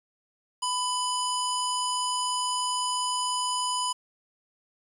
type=harmonic tone; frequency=997 Hz; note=B5; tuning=16 cents sharp; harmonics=1 / 3 / 5 / 7 / 9 / 10; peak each=-28 / -33 / -35 / -36 / -38 / -38 dBFS; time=0.62-3.93 s; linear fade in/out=10 ms; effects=9-bit